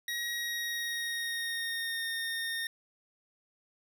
25% pulse tone with pitch glide, 1897 to 1835.6 Hz, A#6 to A#6, +30 to -27 cents, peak -29 dBFS, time 0.08-2.67 s, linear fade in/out 2 ms, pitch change -57 cents, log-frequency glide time 0.33-2.07 s, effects none

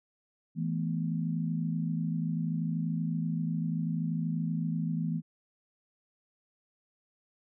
sine tone cluster, 164.2 / 216.9 / 244.9 Hz, E3 / A3 / B3, -6 / -25 / -14 cents, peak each -30 / -36 / -36 dBFS, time 0.55-5.22 s, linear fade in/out 50 ms, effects none

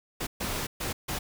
pink noise bursts at uneven times, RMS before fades -32 dBFS, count 4, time 0.2-0.27 / 0.4-0.67 / 0.8-0.93 / 1.08-1.19 s, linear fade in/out 10 ms, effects none

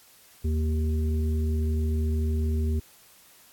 harmonic tone, 77.78 Hz, D#2, in tune, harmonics 1 / 3 / 5, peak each -23 / -33 / -37 dBFS, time 0.44-2.8 s, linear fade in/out 10 ms, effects white hiss -55 dBFS RMS until 3.52 s + AAC 64 kbps

